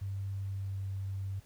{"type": "tone with pitch glide", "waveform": "sine", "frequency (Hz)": [98, 97.04], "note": ["G2", "G2"], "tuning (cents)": [0, -17], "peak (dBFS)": -34, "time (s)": [0.01, 1.4], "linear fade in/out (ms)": 10, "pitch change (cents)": -17, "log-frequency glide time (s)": [0.35, 0.86], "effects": ["added 50 Hz sine -65 dBFS peak until 1.45 s", "pink hiss -63 dBFS RMS until 1.45 s"]}